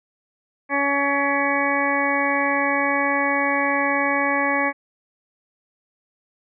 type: harmonic tone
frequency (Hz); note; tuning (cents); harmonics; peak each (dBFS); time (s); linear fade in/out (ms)
281.2; C#4; +25; 1 / 2 / 3 / 4 / 6 / 7 / 8; -26 / -26 / -26 / -26 / -26 / -26 / -26; 0.69-4.73; 50
effects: none